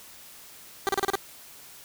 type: tone bursts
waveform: 15% pulse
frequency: 392 Hz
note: G4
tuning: in tune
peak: -16 dBFS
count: 6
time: 0.87-1.155 s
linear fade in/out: 0 ms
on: 20 ms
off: 33 ms
effects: white hiss -48 dBFS RMS until 1.84 s